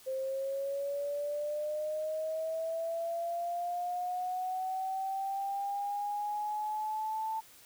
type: linear sweep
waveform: sine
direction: up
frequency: 523.3 to 887 Hz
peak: -32 dBFS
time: 0.06-7.41 s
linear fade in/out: 20 ms
effects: white hiss -57 dBFS RMS until 7.65 s